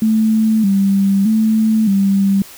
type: tone with vibrato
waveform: sine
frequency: 207.7 Hz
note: G#3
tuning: in tune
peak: -10 dBFS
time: 0.02-2.42 s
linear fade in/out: 2 ms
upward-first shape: square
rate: 0.81 Hz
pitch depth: 96 cents each way
effects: white hiss -38 dBFS RMS until 2.57 s